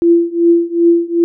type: tone with tremolo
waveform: sine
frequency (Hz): 340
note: F4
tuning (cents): -46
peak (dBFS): -4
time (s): 0.02-1.24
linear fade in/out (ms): 0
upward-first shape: triangle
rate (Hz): 2.6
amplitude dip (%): 95
effects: none